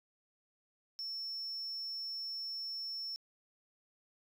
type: tone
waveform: sine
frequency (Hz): 5400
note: E8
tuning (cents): +41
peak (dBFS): -36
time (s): 0.99-3.16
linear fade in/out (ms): 0
effects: tanh soft clip ceiling -37 dBFS